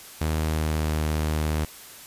sawtooth tone with pitch glide, 78.3 to 77.18 Hz, D#2 to D#2, +11 to -13 cents, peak -19 dBFS, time 0.21-1.65 s, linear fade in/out 5 ms, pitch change -24 cents, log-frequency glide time 0.51-0.93 s, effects white hiss -44 dBFS RMS until 2.06 s + resampled to 32000 Hz

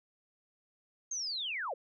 sine linear sweep, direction down, 6500 to 443.1 Hz, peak -34 dBFS, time 1.11-1.74 s, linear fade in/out 5 ms, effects none

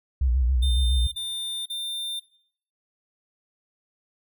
sine tone with vibrato, 63 Hz, B1, 35 cents sharp, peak -19 dBFS, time 0.21-1.07 s, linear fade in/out 5 ms, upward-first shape square, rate 7.2 Hz, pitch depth 90 cents each way
square tone bursts, 3600 Hz, A7, 39 cents sharp, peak -29 dBFS, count 3, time 0.62-2.198 s, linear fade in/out 10 ms, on 500 ms, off 39 ms
effects noise-tail reverb RT60 0.6 s tail -17 dB re dry

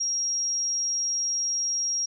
sine tone, 5620 Hz, F8, 10 cents sharp, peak -24 dBFS, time 0-2.06 s, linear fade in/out 10 ms, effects none

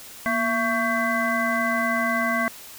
harmonic tone with a mistuned harmonic, 224 Hz, A3, 31 cents sharp, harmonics 1 / 3 / 5 / 7 / 9, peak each -27 / -27 / -27 / -27 / -27 dBFS, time 0.26-2.48 s, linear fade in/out 0 ms, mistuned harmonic 1, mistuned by +95 cents, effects white hiss -42 dBFS RMS until 2.78 s

